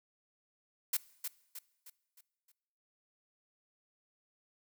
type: noise with echo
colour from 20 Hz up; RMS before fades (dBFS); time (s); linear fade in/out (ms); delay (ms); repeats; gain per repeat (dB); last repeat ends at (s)
blue; -31; 0.93-0.97; 5; 310; 5; -7; 2.52
effects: noise-tail reverb RT60 1.0 s tail -21 dB re dry